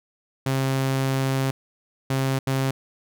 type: tone bursts at uneven times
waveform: sawtooth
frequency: 133.9 Hz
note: C3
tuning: 40 cents sharp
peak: -17 dBFS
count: 3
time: 0.46-1.51 / 2.1-2.39 / 2.47-2.71 s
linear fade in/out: 5 ms
effects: none